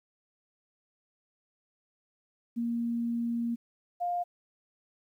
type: tone pair in turn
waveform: sine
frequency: 234.5 / 704.5 Hz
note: A#3 / F5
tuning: +11 / +15 cents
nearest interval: octave + perfect fifth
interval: 1904 cents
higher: second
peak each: -28 / -28 dBFS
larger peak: neither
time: 2.56-3.56 / 4-4.24 s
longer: first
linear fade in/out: 20 ms
effects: 11-bit